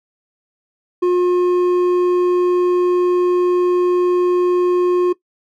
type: tone with hard clipping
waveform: sine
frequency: 357.8 Hz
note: F4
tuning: 42 cents sharp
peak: -13 dBFS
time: 1.02-5.13 s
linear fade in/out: 10 ms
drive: 5 dB
effects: noise-tail reverb RT60 0.1 s tail -18 dB re dry